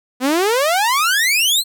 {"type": "exponential sweep", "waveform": "sawtooth", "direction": "up", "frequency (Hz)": [244.4, 4278], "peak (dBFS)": -10, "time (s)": [0.2, 1.64], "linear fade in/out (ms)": 50, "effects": []}